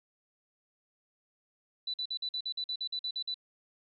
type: tone bursts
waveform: sine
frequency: 3978 Hz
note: B7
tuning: 12 cents sharp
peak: -32 dBFS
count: 13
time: 1.87-3.343 s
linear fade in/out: 5 ms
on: 69 ms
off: 48 ms
effects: none